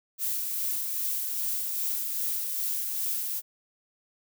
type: noise with tremolo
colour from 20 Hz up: violet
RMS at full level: -29 dBFS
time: 0.18-3.42 s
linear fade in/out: 50 ms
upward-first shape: sine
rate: 2.5 Hz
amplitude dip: 30%
effects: none